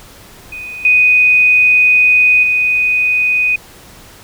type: tone with level steps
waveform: sine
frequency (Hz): 2491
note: D#7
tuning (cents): +1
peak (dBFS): -24 / -6 / -10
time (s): 0.52-3.56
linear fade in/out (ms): 5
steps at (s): 0.85 / 2.43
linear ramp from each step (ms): 2
effects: pink hiss -39 dBFS RMS until 4.23 s